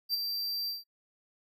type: tone with ADSR envelope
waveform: square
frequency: 4699 Hz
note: D8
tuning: in tune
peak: -26 dBFS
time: 0.09-0.84 s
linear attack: 49 ms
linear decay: 18 ms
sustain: -6 dB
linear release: 160 ms
effects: noise-tail reverb RT60 0.1 s tail -24 dB re dry